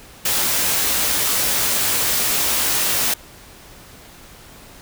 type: noise with comb filter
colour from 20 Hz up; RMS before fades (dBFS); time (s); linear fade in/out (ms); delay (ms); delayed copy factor
white; -19; 0.25-3.14; 5; 17; +0.55
effects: pink hiss -43 dBFS RMS until 4.81 s